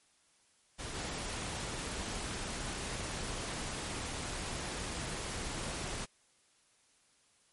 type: noise with level steps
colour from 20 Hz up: pink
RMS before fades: -42 / -39 dBFS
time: 0.78-6.06 s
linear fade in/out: 20 ms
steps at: 0.94 s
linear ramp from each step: 20 ms
effects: white hiss -69 dBFS RMS until 7.52 s + MP3 48 kbps